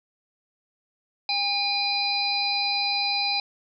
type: harmonic tone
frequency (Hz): 811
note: G#5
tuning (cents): -41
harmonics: 1 / 3 / 5 / 6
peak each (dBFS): -29 / -29 / -26 / -29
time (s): 1.29-3.4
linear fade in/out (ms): 2
effects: none